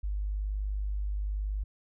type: tone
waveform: sine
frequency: 50.5 Hz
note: G#1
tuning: 48 cents flat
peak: -29 dBFS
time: 0.03-1.64 s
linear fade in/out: 10 ms
effects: none